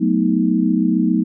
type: chord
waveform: sine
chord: B dominant seventh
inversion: second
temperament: equal with one note detuned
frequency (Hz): 185 / 220 / 246.9 / 314.9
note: F#3 / A3 / B3 / D#4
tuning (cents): 0 / 0 / 0 / +21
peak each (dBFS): -19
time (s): 0-1.24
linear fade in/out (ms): 20
effects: none